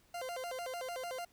40% pulse tone with vibrato, 600 Hz, D5, 37 cents sharp, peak -38 dBFS, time 0.14-1.25 s, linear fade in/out 5 ms, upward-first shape square, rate 6.7 Hz, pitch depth 260 cents each way, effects pink hiss -68 dBFS RMS until 1.32 s

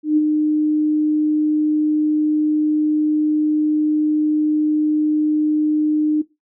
sine tone with ADSR envelope, 304.4 Hz, D#4, 38 cents flat, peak -10 dBFS, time 0.03-6.22 s, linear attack 140 ms, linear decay 28 ms, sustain -4 dB, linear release 11 ms, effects noise-tail reverb RT60 0.2 s tail -17 dB re dry

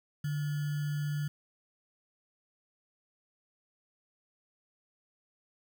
sine tone with sample-and-hold, 147.5 Hz, D3, 8 cents sharp, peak -30 dBFS, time 0.24-1.28 s, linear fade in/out 5 ms, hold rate 1575 Hz, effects none

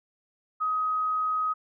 sine tone, 1260 Hz, D#6, 21 cents sharp, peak -24 dBFS, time 0.6-1.54 s, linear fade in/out 20 ms, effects none

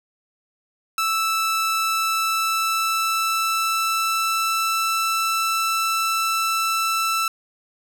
sawtooth tone with pitch glide, 1318.5 to 1326.9 Hz, E6 to E6, 0 to +11 cents, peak -16 dBFS, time 0.98-7.28 s, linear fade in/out 2 ms, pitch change +11 cents, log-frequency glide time 1.75-4.92 s, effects none

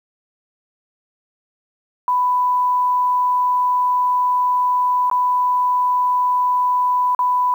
sine tone with dropouts, 994 Hz, B5, 11 cents sharp, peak -14 dBFS, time 2.08-7.54 s, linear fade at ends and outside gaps 1 ms, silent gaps 5.099-5.113 / 7.149-7.191 s, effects 8-bit

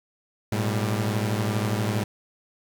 sawtooth tone cluster, 107.6 / 120 / 197.5 Hz, A2 / B2 / G3, -38 / -49 / +13 cents, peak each -21 / -27 / -26 dBFS, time 0.52-2.04 s, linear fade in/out 5 ms, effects 9-bit

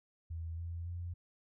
sine tone with pitch steps, 82.41 / 84.68 / 87.01 Hz, E2 / E2 / F2, 0 / +47 / -6 cents, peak -38 dBFS, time 0.3-1.14 s, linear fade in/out 10 ms, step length 280 ms, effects none

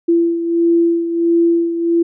sine beating tone pair, 337.4 / 338.9 Hz, E4 / E4, +40 / +48 cents, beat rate 1.5 Hz, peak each -12 / -19 dBFS, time 0.08-2.03 s, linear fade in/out 10 ms, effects none

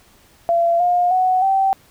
sine tone with pitch steps, 681 / 710.7 / 741.8 / 774.2 Hz, F5 / F5 / F#5 / G5, -44 / +30 / +4 / -22 cents, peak -13 dBFS, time 0.49-1.73 s, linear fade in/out 0 ms, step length 310 ms, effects pink hiss -52 dBFS RMS until 1.9 s

